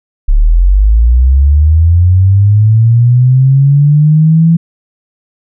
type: linear sweep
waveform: sine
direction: up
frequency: 33.78 to 167.6 Hz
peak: -3 dBFS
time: 0.28-4.57 s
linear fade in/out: 10 ms
effects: none